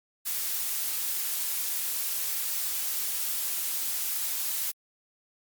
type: noise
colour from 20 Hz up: blue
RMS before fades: -30 dBFS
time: 0.25-4.72 s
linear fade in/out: 20 ms
effects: Opus 48 kbps